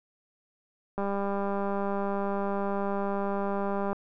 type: click train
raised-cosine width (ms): 1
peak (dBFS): -18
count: 588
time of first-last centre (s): 0.98-3.93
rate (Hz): 199
effects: none